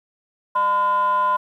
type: tone with frequency modulation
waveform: sine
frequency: 1015 Hz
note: B5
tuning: 47 cents sharp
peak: -15 dBFS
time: 0.55-1.37 s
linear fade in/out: 10 ms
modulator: 410 Hz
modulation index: 0.44
effects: tanh soft clip ceiling -12 dBFS + 9-bit